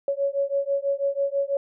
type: beating tone pair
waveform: sine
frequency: 554.4 / 560.5 Hz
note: C#5 / C#5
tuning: 0 / +19 cents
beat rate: 6.1 Hz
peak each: -25 dBFS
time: 0.08-1.57 s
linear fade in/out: 2 ms
effects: none